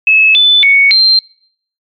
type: tone with pitch steps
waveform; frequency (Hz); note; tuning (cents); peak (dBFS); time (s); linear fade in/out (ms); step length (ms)
sine; 2591 / 3504 / 2224 / 4154; E7 / A7 / C#7 / C8; -30 / -8 / +5 / -13; -4; 0.07-1.19; 2; 280
effects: noise-tail reverb RT60 0.6 s tail -23 dB re dry + MP3 64 kbps